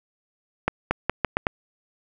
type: accelerating click train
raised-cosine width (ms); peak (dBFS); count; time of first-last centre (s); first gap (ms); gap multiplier
0.5; -5; 6; 0.68-1.468; 230; 0.81
effects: none